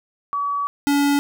sine / square tone pair in turn, 1139 / 284.8 Hz, C#6 / C#4, +47 / +47 cents, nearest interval 2 octaves, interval 2400 cents, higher first, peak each -20 / -16 dBFS, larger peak second, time 0.33-0.67 / 0.87-1.19 s, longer first, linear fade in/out 0 ms, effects none

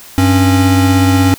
square tone pair together, 96.27 / 272.3 Hz, G2 / C#4, -31 / -31 cents, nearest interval octave + tritone, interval 1800 cents, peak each -11 dBFS, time 0.18-1.34 s, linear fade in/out 0 ms, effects white hiss -36 dBFS RMS until 1.38 s

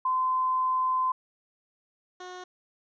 sine / 15% pulse tone pair in turn, 1029 / 363.8 Hz, C6 / F#4, -29 / -29 cents, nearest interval octave + tritone, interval 1800 cents, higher first, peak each -23 / -33 dBFS, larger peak first, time 0.05-1.12 / 2.2-2.44 s, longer first, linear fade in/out 5 ms, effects resampled to 16000 Hz

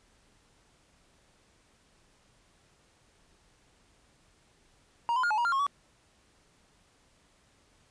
triangle tone with pitch steps, 941 / 1017 / 1420 / 857 / 952 / 1390 / 1084 / 1136 Hz, A#5 / C6 / F6 / A5 / A#5 / F6 / C#6 / C#6, +16 / -50 / +28 / -46 / +36 / -9 / -39 / +42 cents, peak -23 dBFS, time 5.09-5.666 s, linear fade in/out 0 ms, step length 72 ms, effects pink hiss -65 dBFS RMS until 7.9 s + resampled to 22050 Hz

